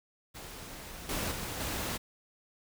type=noise with level steps; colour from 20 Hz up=pink; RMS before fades=-45 / -34 / -38 / -35 dBFS; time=0.34-1.98 s; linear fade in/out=20 ms; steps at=1.09 / 1.31 / 1.6 s; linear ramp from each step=5 ms; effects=none